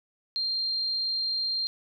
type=tone; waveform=sine; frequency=4186 Hz; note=C8; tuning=in tune; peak=-26 dBFS; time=0.36-1.67 s; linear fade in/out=0 ms; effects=none

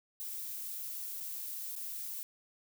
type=noise with dropouts; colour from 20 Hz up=violet; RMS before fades=-41 dBFS; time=0.2-2.23 s; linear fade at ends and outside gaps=0 ms; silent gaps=1.203-1.208 / 1.753-1.762 s; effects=none

